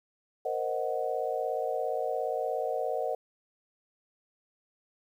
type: chord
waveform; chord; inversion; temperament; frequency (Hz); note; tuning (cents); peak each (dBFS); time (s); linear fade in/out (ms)
sine; C half-diminished seventh; third; equal; 466.2 / 523.3 / 622.3 / 740; Bb4 / C5 / Eb5 / Gb5; 0 / 0 / 0 / 0; -34; 0.45-3.15; 5
effects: 10-bit